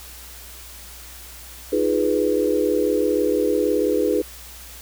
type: chord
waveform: sine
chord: F half-diminished seventh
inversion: third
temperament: equal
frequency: 311.1 / 349.2 / 415.3 / 493.9 Hz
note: Eb4 / F4 / Ab4 / Cb5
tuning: 0 / 0 / 0 / 0 cents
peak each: -23 / -26 / -21 / -22 dBFS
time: 1.72-4.22 s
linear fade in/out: 10 ms
effects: added 60 Hz sine -43 dBFS peak until 4.81 s + white hiss -41 dBFS RMS until 4.81 s